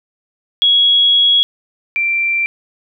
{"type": "tone pair in turn", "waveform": "sine", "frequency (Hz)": [3330, 2355], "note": ["G#7", "D7"], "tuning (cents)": [4, 4], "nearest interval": "tritone", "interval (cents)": 600, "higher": "first", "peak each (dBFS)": [-8, -13], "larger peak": "first", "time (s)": [[0.62, 1.43], [1.96, 2.46]], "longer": "first", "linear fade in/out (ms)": 0, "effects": []}